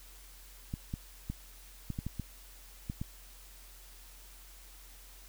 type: clicks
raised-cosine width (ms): 5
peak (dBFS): -23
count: 9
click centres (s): 0.739 / 0.939 / 1.3 / 1.903 / 1.989 / 2.066 / 2.197 / 2.899 / 3.015
effects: added 44 Hz sine -53 dBFS peak until 5.28 s + white hiss -56 dBFS RMS until 5.28 s